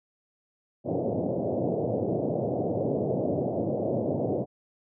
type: band-pass noise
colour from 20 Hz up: white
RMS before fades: -28 dBFS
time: 0.84-4.46 s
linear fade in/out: 50 ms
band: 100 to 650 Hz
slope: 48 dB/octave
effects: none